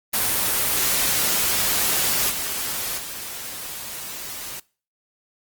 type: noise with level steps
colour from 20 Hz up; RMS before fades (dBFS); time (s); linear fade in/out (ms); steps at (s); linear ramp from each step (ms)
white; -21 / -27 / -33; 0.13-4.6; 10; 2.29 / 2.97; 20
effects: noise-tail reverb RT60 0.4 s tail -24 dB re dry + Opus 24 kbps